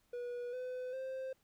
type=tone with pitch steps; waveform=triangle; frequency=485.8 / 505 / 524.9 Hz; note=B4 / B4 / C5; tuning=-29 / +39 / +5 cents; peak=-37 dBFS; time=0.13-1.33 s; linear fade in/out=5 ms; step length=400 ms; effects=pink hiss -75 dBFS RMS until 1.43 s